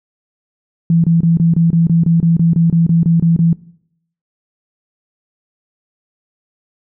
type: tone bursts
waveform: sine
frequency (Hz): 166.8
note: E3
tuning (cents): +21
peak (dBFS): -8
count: 16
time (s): 0.9-3.53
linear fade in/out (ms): 2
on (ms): 140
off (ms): 26
effects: noise-tail reverb RT60 0.7 s tail -20 dB re dry